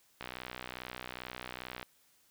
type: click train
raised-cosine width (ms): 0.3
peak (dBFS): -24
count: 102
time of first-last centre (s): 0.21-1.829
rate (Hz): 62.4
effects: white hiss -68 dBFS RMS until 2.3 s